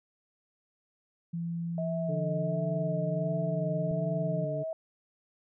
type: tone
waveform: sine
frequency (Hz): 169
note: E3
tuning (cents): +43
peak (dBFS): -31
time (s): 1.33-4.45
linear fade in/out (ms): 10
type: tone with vibrato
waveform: sine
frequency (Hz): 639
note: D#5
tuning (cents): +46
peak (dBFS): -32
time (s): 1.78-4.73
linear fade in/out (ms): 2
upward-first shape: sine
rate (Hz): 1.4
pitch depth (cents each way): 36
type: harmonic tone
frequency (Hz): 146.83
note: D3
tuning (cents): 0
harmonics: 1 / 2 / 3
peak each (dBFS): -34 / -42 / -40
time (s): 2.08-4.64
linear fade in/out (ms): 20
type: click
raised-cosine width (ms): 3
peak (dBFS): -32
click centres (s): 3.912
effects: none